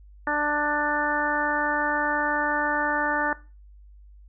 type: harmonic tone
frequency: 295.7 Hz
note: D4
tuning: 12 cents sharp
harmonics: 1 / 2 / 3 / 4 / 5 / 6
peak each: -31 / -31 / -28 / -31 / -29 / -29 dBFS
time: 0.27-3.33 s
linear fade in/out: 2 ms
effects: noise-tail reverb RT60 0.3 s tail -17 dB re dry + added 50 Hz sine -46 dBFS peak until 4.28 s